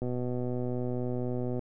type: click train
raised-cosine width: 2 ms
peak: -21 dBFS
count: 196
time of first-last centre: 0.02-1.593 s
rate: 124 Hz
effects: none